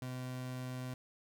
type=tone; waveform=30% pulse; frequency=127.3 Hz; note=C3; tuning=47 cents flat; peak=-37 dBFS; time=0.02-0.94 s; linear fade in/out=2 ms; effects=none